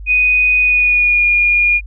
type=tone with pitch glide; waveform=sine; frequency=2489 to 2429 Hz; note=D#7 to D#7; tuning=0 to -42 cents; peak=-9 dBFS; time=0.06-1.81 s; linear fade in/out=50 ms; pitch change=-42 cents; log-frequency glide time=0.59-1.26 s; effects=added 50 Hz sine -27 dBFS peak until 1.86 s